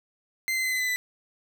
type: tone with pitch steps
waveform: 40% pulse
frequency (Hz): 2077 / 2060 / 2044 / 2027 / 2011 / 1994.7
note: C7 / C7 / C7 / B6 / B6 / B6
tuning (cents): -13 / -28 / -41 / +45 / +31 / +17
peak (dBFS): -24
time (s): 0.48-0.96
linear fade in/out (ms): 0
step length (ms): 80
effects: none